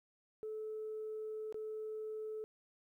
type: tone with dropouts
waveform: sine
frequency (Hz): 433.6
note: A4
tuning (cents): -25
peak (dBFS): -39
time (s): 0.43-2.44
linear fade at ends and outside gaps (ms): 0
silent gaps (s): 1.525-1.544
effects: tanh soft clip ceiling -36 dBFS + 13-bit